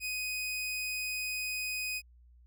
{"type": "tone", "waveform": "sawtooth", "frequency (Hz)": 2500, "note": "D#7", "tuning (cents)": 8, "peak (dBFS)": -30, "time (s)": [0, 2.02], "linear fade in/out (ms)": 50, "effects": ["added 60 Hz sine -56 dBFS peak until 2.46 s"]}